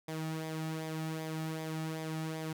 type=tone with flanger; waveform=sawtooth; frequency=158.8 Hz; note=D#3; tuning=36 cents sharp; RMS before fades=-38 dBFS; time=0.08-2.53 s; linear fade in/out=5 ms; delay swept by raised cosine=0.7 to 2 ms; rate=2.6 Hz; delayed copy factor=-0.55; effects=none